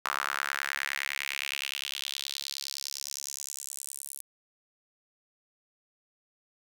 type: tone with high-pass filter sweep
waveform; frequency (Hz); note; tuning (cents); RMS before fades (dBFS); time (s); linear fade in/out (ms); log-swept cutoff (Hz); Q
sawtooth; 69.7; C#2; +10; -36; 0.05-4.21; 5; 1200 to 10000; 3.3
effects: 9-bit